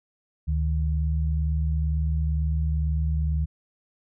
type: tone pair together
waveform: sine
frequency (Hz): 73.41 / 155.56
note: D2 / D#3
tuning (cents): 0 / 0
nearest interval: octave + minor second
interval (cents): 1300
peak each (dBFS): -22 / -29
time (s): 0.47-3.46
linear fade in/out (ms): 20
effects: none